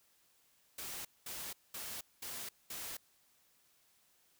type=noise bursts; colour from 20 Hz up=white; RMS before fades=-44 dBFS; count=5; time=0.78-2.97 s; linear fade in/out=5 ms; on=270 ms; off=210 ms; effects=white hiss -71 dBFS RMS until 4.39 s